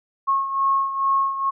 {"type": "beating tone pair", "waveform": "sine", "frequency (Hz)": [1089, 1091.3], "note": ["C#6", "C#6"], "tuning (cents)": [-31, -27], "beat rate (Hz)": 2.3, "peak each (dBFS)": [-19, -25], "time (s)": [0.27, 1.51], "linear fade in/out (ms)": 20, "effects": []}